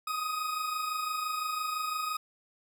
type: tone pair together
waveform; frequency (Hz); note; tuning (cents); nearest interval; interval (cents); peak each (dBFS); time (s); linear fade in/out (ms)
40% pulse; 1231.1 / 1257; D#6 / D#6; -19 / +17; unison; 36; -38 / -31; 0.07-2.17; 5
effects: none